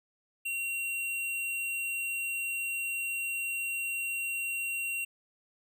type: tone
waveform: square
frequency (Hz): 2746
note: F7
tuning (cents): -30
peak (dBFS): -32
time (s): 0.45-5.05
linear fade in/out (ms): 10
effects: none